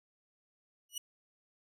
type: tone with exponential growth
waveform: 15% pulse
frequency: 2924 Hz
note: F#7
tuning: 21 cents flat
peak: -27 dBFS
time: 0.89-0.98 s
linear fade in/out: 5 ms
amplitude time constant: 18 ms
effects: none